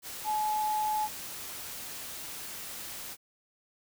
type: tone in noise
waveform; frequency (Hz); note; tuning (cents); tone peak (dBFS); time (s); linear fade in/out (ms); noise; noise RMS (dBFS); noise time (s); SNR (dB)
sine; 854; G#5; +48; -27; 0.24-1.09; 50; white; -41; 0.02-3.17; +11
effects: none